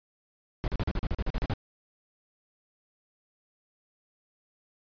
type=noise bursts; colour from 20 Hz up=brown; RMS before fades=-28 dBFS; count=12; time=0.64-1.537 s; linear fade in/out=0 ms; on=39 ms; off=39 ms; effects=resampled to 11025 Hz